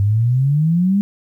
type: exponential sweep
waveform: sine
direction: up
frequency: 98 to 205.9 Hz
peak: -12 dBFS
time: 0-1.01 s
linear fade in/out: 0 ms
effects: 9-bit